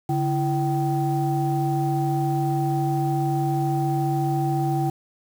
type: tone cluster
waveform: sine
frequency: 142.3 / 334.2 / 772 Hz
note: C#3 / E4 / G5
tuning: +46 / +24 / -27 cents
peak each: -22 / -25 / -25 dBFS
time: 0.09-4.9 s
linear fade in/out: 5 ms
effects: tanh soft clip ceiling -13 dBFS + 7-bit